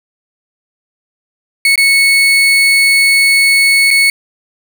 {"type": "tone with dropouts", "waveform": "35% pulse", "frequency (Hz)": 2207, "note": "C#7", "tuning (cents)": -8, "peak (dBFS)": -5, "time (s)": [1.65, 4.1], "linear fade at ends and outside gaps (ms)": 2, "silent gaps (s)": [[1.757, 1.777], [3.906, 3.91]], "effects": []}